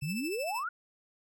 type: tone with tremolo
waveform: sawtooth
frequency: 2637 Hz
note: E7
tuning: in tune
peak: -32 dBFS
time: 0.01-0.64 s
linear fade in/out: 50 ms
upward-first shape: sine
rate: 13 Hz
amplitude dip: 60%
type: exponential sweep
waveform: sine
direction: up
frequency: 131.7 to 1480 Hz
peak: -32 dBFS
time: 0.02-0.69 s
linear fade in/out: 5 ms
effects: none